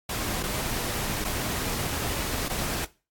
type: noise with dropouts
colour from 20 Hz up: pink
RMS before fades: -30 dBFS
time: 0.09-2.85 s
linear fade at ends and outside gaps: 5 ms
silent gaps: 0.429-0.435 / 1.243-1.247 / 2.484-2.496 s
effects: noise-tail reverb RT60 0.3 s tail -17 dB re dry + AAC 64 kbps